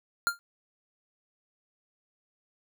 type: tone with exponential decay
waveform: square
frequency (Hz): 1396.9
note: F6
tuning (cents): 0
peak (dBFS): -20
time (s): 0.27-0.39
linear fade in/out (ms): 0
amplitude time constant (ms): 24
effects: none